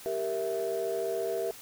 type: chord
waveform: sine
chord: E diminished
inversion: first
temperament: equal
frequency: 392 / 466.2 / 659.3 Hz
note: G4 / Bb4 / E5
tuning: 0 / 0 / 0 cents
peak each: -32 dBFS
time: 0.06-1.51 s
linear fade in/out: 0 ms
effects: tanh soft clip ceiling -23 dBFS + white hiss -48 dBFS RMS until 1.61 s